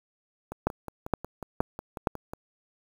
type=two click trains; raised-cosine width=1 ms; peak=-22 / -9 dBFS; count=11 / 4; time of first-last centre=0.52-2.335 / 0.67-2.072 s; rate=5.51 / 2.14 Hz; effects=7-bit